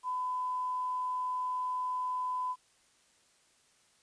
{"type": "tone with quantisation", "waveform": "sine", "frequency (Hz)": 1006, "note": "B5", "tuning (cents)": 32, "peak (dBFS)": -31, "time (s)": [0.03, 2.56], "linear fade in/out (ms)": 50, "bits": 10, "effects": ["white hiss -67 dBFS RMS until 4.02 s", "resampled to 22050 Hz"]}